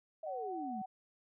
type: exponential sweep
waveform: sine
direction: down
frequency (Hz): 658 to 200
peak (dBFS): -40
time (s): 0.23-0.82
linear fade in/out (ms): 5
type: tone with vibrato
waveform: sine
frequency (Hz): 750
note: F#5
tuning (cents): +23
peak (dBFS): -40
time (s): 0.26-0.86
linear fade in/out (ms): 10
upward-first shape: triangle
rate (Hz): 3.7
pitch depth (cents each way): 12
effects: none